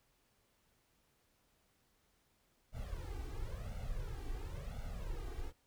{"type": "noise with flanger", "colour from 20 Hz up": "brown", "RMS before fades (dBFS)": -42, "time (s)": [2.72, 5.53], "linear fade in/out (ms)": 50, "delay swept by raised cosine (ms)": [1.4, 2.6], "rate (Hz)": 0.96, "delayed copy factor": 1, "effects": ["pink hiss -75 dBFS RMS until 5.66 s"]}